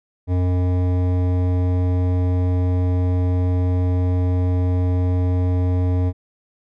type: tone with hard clipping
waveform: sine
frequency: 90.3 Hz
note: F#2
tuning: 42 cents flat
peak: -18 dBFS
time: 0.27-6.13 s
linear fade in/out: 50 ms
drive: 14 dB
effects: none